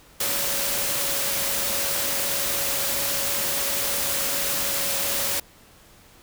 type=tone in noise; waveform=sine; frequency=559 Hz; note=C#5; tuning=14 cents sharp; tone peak=-36 dBFS; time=0.2-5.4 s; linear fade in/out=5 ms; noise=white; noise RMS=-25 dBFS; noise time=0.2-5.4 s; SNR=-14 dB; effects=pink hiss -52 dBFS RMS until 6.22 s